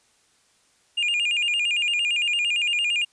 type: tone with vibrato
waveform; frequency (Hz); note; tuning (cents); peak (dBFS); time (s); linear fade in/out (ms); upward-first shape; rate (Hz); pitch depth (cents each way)
triangle; 2616; E7; -14; -19; 0.97-3.05; 10; square; 8.8; 130
effects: white hiss -62 dBFS RMS until 3.12 s + resampled to 22050 Hz